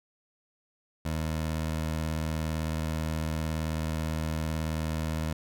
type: tone with vibrato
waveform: 20% pulse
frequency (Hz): 79.1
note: D#2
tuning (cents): +29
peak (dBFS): -24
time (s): 1.05-5.33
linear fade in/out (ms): 5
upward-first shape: sine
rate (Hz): 18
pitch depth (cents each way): 23
effects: none